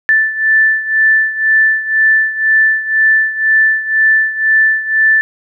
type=beating tone pair; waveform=sine; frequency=1760 / 1762 Hz; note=A6 / A6; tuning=0 / +2 cents; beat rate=2 Hz; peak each=-10 / -14 dBFS; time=0.09-5.21 s; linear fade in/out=0 ms; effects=none